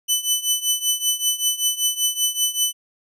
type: tone with tremolo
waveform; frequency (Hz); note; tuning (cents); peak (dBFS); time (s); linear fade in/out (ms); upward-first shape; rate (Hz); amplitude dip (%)
15% pulse; 3000; F#7; +23; -8; 0.08-2.73; 20; triangle; 5.2; 90
effects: none